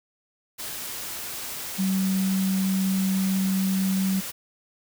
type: tone in noise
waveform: sine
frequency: 190.9 Hz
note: G3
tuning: 46 cents flat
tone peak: -21 dBFS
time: 1.78-4.21 s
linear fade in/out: 20 ms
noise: white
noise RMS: -34 dBFS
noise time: 0.58-4.32 s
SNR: +10 dB
effects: none